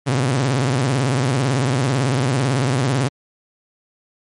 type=tone with vibrato; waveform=sawtooth; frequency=130.81 Hz; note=C3; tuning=in tune; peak=-12 dBFS; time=0.06-3.09 s; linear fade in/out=20 ms; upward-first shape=sine; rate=18 Hz; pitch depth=170 cents each way; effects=MP3 48 kbps